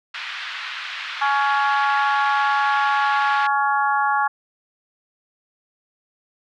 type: band-pass noise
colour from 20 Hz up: pink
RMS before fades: -31 dBFS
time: 0.14-3.47 s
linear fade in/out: 5 ms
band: 1300 to 3700 Hz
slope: 24 dB/octave
type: harmonic tone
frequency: 280 Hz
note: C#4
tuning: 18 cents sharp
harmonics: 3 / 4 / 5 / 6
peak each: -20 / -22 / -24 / -26 dBFS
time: 1.21-4.28 s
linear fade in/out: 10 ms
effects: none